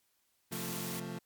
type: chord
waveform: 30% pulse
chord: F major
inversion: second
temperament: equal with one note detuned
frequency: 130.81 / 174.61 / 222 Hz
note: C3 / F3 / A3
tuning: 0 / 0 / +16 cents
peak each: -43 / -39 / -41 dBFS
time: 0.51-1.19 s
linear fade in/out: 10 ms
type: noise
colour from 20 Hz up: white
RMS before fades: -42 dBFS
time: 0.52-1 s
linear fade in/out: 5 ms
effects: white hiss -75 dBFS RMS until 1.25 s + MP3 96 kbps